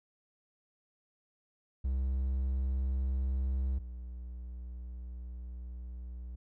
triangle tone pair in turn, 65.41 / 61.04 Hz, C2 / B1, 0 / -20 cents, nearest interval minor second, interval 120 cents, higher first, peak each -27 / -38 dBFS, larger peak first, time 1.84-3.79 / 3.79-6.36 s, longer second, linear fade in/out 10 ms, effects none

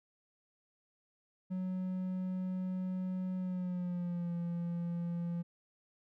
triangle tone with pitch glide, 185 to 171.62 Hz, F#3 to F3, 0 to -30 cents, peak -32 dBFS, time 1.5-5.43 s, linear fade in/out 20 ms, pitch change -130 cents, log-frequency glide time 3.37-4.34 s, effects none

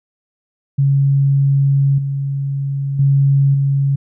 sine tone with level steps, 138.6 Hz, C#3, in tune, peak -10 / -17 / -9 / -12 dBFS, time 0.78-3.96 s, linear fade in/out 10 ms, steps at 1.98 / 2.99 / 3.54 s, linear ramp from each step 5 ms, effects none

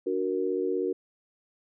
sine chord, D augmented, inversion none, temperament equal, 293.7 / 370 / 466.2 Hz, D4 / F#4 / A#4, 0 / 0 / 0 cents, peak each -33 / -28 / -30 dBFS, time 0.06-0.93 s, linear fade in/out 10 ms, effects none

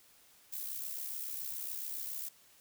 violet noise with amplitude modulation, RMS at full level -38 dBFS, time 0.52-2.29 s, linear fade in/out 10 ms, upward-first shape sine, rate 67.1 Hz, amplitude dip 55%, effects white hiss -63 dBFS RMS until 2.6 s

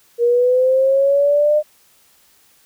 sine linear sweep, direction up, 470 to 608 Hz, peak -11 dBFS, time 0.18-1.63 s, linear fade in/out 50 ms, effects white hiss -54 dBFS RMS until 2.65 s

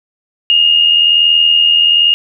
sine tone with amplitude modulation, 2844 Hz, F7, 31 cents sharp, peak -4 dBFS, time 0.5-2.14 s, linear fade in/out 0 ms, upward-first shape sine, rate 81.1 Hz, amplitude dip 50%, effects none

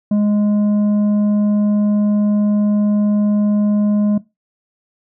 sine tone with tanh clipping, 207.7 Hz, G#3, in tune, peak -13 dBFS, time 0.11-4.18 s, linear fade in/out 5 ms, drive 6 dB, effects noise-tail reverb RT60 0.2 s tail -18 dB re dry

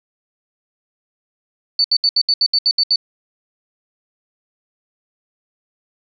sine tone bursts, 4498 Hz, C#8, 24 cents sharp, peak -11 dBFS, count 10, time 1.79-2.959 s, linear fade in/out 2 ms, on 53 ms, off 71 ms, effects none

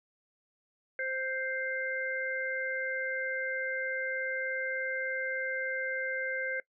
harmonic tone, 523.3 Hz, C5, in tune, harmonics 1 / 3 / 4, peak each -37 / -34 / -37 dBFS, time 0.99-6.6 s, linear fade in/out 2 ms, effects noise-tail reverb RT60 0.1 s tail -20 dB re dry

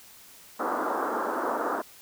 white band-pass noise, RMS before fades -29 dBFS, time 0.59-1.82 s, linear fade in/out 10 ms, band 240 to 1400 Hz, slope 48 dB/octave, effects white hiss -51 dBFS RMS until 2.01 s

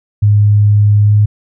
sine tone with pitch glide, 103.83 to 104.67 Hz, G#2 to G#2, 0 to +14 cents, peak -5 dBFS, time 0.22-1.26 s, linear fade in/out 10 ms, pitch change +14 cents, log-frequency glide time 1.04-1.13 s, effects none

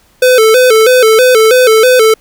square tone with vibrato, 472.1 Hz, A#4, 22 cents sharp, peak -4 dBFS, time 0.22-2.14 s, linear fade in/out 5 ms, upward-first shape square, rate 3.1 Hz, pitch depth 120 cents each way, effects pink hiss -49 dBFS RMS until 2.2 s

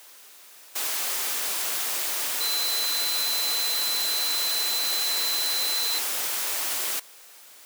sine tone in noise, 4044 Hz, B7, 40 cents sharp, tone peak -26 dBFS, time 2.4-5.99 s, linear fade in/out 10 ms, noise white, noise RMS -28 dBFS, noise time 0.75-7 s, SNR -1 dB, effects white hiss -49 dBFS RMS until 7.65 s + high-pass 400 Hz 12 dB/octave

